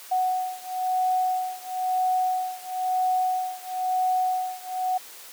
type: beating tone pair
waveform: sine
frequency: 740 / 741 Hz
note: F#5 / F#5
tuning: 0 / +2 cents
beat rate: 1 Hz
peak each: -25 / -26 dBFS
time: 0.11-4.98 s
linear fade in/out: 10 ms
effects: white hiss -44 dBFS RMS until 5.32 s + high-pass 400 Hz 12 dB/octave